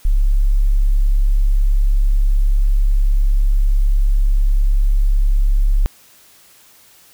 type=tone; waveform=sine; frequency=34.65 Hz; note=C#1; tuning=in tune; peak=-10 dBFS; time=0.05-5.86 s; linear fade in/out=0 ms; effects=white hiss -48 dBFS RMS until 7.13 s